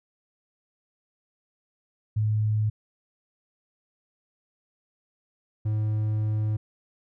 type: tone pair in turn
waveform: sine / triangle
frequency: 107.4 / 107.4 Hz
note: A2 / A2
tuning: -41 / -41 cents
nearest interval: unison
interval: 0 cents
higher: neither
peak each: -21 dBFS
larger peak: neither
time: 2.16-2.7 / 5.65-6.57 s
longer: second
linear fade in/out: 10 ms
effects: none